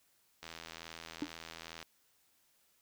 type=click train; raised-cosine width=0.2 ms; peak=-28 dBFS; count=116; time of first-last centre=0.43-1.827 s; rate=82.3 Hz
type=tone with exponential decay; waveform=triangle; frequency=293.7 Hz; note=D4; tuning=in tune; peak=-27 dBFS; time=1.22-1.3 s; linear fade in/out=2 ms; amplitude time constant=16 ms
effects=white hiss -72 dBFS RMS until 2.81 s